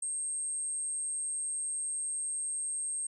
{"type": "tone", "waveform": "sine", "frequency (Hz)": 8450, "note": "C9", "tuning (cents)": 16, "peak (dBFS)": -32, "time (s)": [0.02, 3.07], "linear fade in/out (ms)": 5, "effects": []}